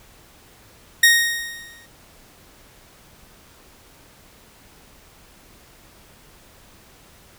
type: tone with exponential decay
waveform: sawtooth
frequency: 1864.7 Hz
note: A#6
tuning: in tune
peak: -5 dBFS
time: 1.03-1.86 s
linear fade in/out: 5 ms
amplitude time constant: 180 ms
effects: pink hiss -50 dBFS RMS until 7.38 s